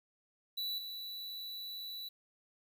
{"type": "tone with level steps", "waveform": "square", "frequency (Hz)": 3951, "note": "B7", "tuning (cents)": 0, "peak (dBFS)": [-36, -42], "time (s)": [0.57, 2.09], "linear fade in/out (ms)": 10, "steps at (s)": 0.78, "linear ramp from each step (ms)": 5, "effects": ["11-bit"]}